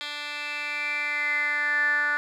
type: tone with band-pass filter sweep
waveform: 10% pulse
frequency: 293.7 Hz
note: D4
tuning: in tune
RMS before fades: -27 dBFS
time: 0.01-2.17 s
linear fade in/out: 0 ms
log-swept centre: 3100 to 1600 Hz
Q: 9.3
effects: none